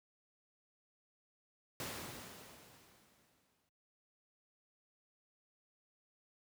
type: noise with exponential decay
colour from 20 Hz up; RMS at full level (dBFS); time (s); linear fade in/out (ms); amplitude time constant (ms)
pink; -41; 1.8-3.69; 1; 410
effects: noise-tail reverb RT60 0.3 s tail -24 dB re dry + high-pass 100 Hz 12 dB/octave